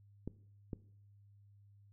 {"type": "clicks", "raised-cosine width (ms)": 3, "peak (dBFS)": -27, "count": 2, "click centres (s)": [0.276, 0.732], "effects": ["noise-tail reverb RT60 0.6 s tail -19 dB re dry", "added 101 Hz sine -60 dBFS peak until 1.92 s"]}